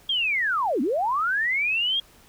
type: linear two-way sweep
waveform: sine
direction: down then up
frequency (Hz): 3295 to 223.2 to 3295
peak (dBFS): -21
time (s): 0.09-2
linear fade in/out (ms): 5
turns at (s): 0.81
effects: pink hiss -54 dBFS RMS until 2.28 s